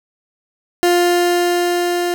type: tone with level ramp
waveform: 30% pulse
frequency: 351.1 Hz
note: F4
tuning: 9 cents sharp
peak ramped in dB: -8 to -14 dBFS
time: 0.83-2.14 s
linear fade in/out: 0 ms
effects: 8-bit